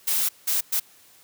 blue noise bursts at uneven times, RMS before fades -23 dBFS, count 3, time 0.07-0.29 / 0.47-0.61 / 0.72-0.8 s, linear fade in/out 10 ms, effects white hiss -54 dBFS RMS until 1.23 s + high-pass 80 Hz 12 dB/octave

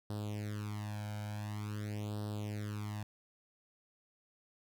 sawtooth tone with flanger, 104.8 Hz, G#2, 16 cents sharp, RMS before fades -40 dBFS, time 0.1-3.03 s, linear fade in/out 0 ms, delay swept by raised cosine 0.22 to 1.32 ms, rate 0.47 Hz, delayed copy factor +0.9, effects none

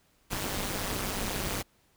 pink noise with amplitude modulation, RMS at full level -29 dBFS, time 0.3-1.63 s, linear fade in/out 20 ms, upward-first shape sine, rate 198 Hz, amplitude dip 90%, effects pink hiss -67 dBFS RMS until 1.96 s

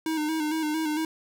square tone with vibrato, 311.1 Hz, D#4, in tune, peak -26 dBFS, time 0.06-1.05 s, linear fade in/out 2 ms, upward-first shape square, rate 4.4 Hz, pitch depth 44 cents each way, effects none

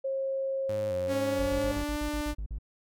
sine tone, 538 Hz, C5, 48 cents sharp, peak -28 dBFS, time 0.04-1.72 s, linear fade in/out 10 ms
sawtooth tone with vibrato, 97.2 Hz, G2, 14 cents flat, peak -33 dBFS, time 0.69-1.82 s, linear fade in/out 5 ms, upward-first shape square, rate 2.3 Hz, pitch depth 100 cents each way
sawtooth tone with pitch glide, 277.1 to 297 Hz, C#4 to D4, -1 to +20 cents, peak -27 dBFS, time 1.07-2.35 s, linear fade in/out 50 ms, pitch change +121 cents, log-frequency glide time 1.2-1.99 s
triangle tone bursts, 52 Hz, G#1, 3 cents sharp, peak -30 dBFS, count 10, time 1.39-2.586 s, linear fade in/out 5 ms, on 80 ms, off 44 ms
effects none

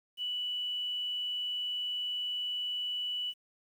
sine tone with quantisation, 2960 Hz, F#7, in tune, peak -32 dBFS, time 0.17-3.34 s, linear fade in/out 50 ms, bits 10, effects none

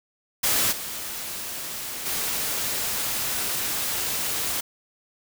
white noise with level steps, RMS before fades -22 / -33 / -27 dBFS, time 0.43-4.61 s, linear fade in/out 10 ms, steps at 0.71 / 2.05 s, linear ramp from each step 20 ms, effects none

